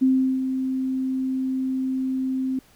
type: tone with ADSR envelope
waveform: sine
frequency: 261.6 Hz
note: C4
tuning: in tune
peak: -14 dBFS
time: 0.01-2.59 s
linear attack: 17 ms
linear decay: 370 ms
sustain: -8 dB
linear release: 3 ms
effects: pink hiss -56 dBFS RMS until 2.75 s